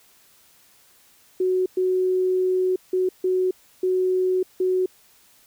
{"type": "tone bursts at uneven times", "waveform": "sine", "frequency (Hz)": 370, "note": "F#4", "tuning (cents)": 0, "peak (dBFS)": -18, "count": 6, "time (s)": [[1.4, 1.66], [1.77, 2.76], [2.93, 3.09], [3.24, 3.51], [3.83, 4.43], [4.6, 4.86]], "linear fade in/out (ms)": 5, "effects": ["white hiss -56 dBFS RMS until 5.46 s"]}